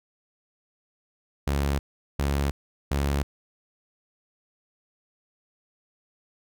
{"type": "tone bursts", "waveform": "sawtooth", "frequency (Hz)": 70.4, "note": "C#2", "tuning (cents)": 27, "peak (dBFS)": -19, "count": 3, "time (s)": [1.47, 3.23], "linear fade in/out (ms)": 5, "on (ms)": 320, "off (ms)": 400, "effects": []}